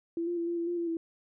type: tone with pitch steps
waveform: sine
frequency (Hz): 335.9 / 347.9 / 337.9 / 343.4 / 337.8 / 348.6 / 340.4 / 330.2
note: E4 / F4 / E4 / F4 / E4 / F4 / F4 / E4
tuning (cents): +33 / -7 / +43 / -29 / +42 / -3 / -44 / +3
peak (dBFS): -29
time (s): 0.17-0.97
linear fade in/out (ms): 2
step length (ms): 100
effects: none